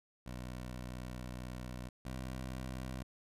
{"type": "tone pair in turn", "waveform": "15% pulse", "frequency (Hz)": [62.1, 63.99], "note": ["B1", "C2"], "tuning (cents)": [10, -38], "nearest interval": "minor second", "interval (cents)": 52, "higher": "second", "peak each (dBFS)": [-36, -34], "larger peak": "second", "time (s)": [[0.26, 1.89], [2.05, 3.03]], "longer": "first", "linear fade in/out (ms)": 5, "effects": ["resampled to 32000 Hz"]}